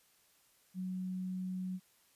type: tone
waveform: sine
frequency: 185 Hz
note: F#3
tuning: in tune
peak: -36 dBFS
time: 0.74-1.8 s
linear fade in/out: 50 ms
effects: white hiss -69 dBFS RMS until 2.15 s + resampled to 32000 Hz